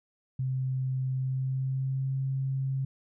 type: tone with pitch glide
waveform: sine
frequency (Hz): 130.6 to 134.04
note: C3 to C3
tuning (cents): -3 to +42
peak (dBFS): -27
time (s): 0.39-2.85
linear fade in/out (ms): 5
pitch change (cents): +45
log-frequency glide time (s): 1.14-2.15
effects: none